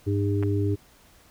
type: harmonic tone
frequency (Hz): 100.8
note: G2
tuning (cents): +49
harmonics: 1 / 3 / 4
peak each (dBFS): -23 / -28 / -29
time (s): 0.06-0.76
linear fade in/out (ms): 20
type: clicks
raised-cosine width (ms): 0.5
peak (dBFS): -22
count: 2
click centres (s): 0.427 / 0.434
effects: pink hiss -56 dBFS RMS until 1.3 s